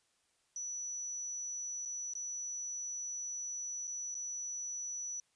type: tone with dropouts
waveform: sine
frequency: 5920 Hz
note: F#8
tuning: in tune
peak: -38 dBFS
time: 0.56-5.2 s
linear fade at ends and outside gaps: 1 ms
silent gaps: 1.852-1.857 / 2.136-2.152 / 3.872-3.877 / 4.144-4.151 s
effects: white hiss -75 dBFS RMS until 5.35 s + resampled to 22050 Hz